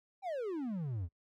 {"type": "exponential sweep", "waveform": "triangle", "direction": "down", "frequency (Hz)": [810, 78.2], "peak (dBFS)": -33, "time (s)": [0.22, 1.09], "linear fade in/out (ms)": 50, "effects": ["noise-tail reverb RT60 0.1 s tail -24 dB re dry"]}